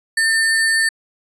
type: tone with sample-and-hold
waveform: sine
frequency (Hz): 1796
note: A6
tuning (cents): +35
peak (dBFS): -13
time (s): 0.17-0.89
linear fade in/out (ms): 5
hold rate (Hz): 6300
effects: resampled to 24000 Hz